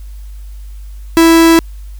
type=tone; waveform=45% pulse; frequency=329.6 Hz; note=E4; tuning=in tune; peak=-4 dBFS; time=1.17-1.59 s; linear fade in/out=0 ms; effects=added 50 Hz sine -26 dBFS peak until 1.99 s + white hiss -49 dBFS RMS until 1.99 s